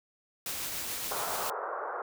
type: noise with tremolo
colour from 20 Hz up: white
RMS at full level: -35 dBFS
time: 0.46-1.5 s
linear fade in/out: 2 ms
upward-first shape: triangle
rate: 7.1 Hz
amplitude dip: 25%
type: band-pass noise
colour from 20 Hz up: white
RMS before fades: -36 dBFS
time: 1.11-2.02 s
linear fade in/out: 2 ms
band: 400 to 1400 Hz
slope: 48 dB/octave
effects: none